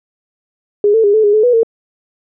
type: tone with pitch steps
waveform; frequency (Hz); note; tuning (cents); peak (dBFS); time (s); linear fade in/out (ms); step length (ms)
sine; 411.9 / 447.2 / 406.5 / 435.8 / 411.4 / 430.8 / 490 / 455.1; G#4 / A4 / G#4 / A4 / G#4 / A4 / B4 / A#4; -14 / +28 / -37 / -17 / -16 / -37 / -14 / -42; -7; 0.84-1.632; 2; 99
effects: none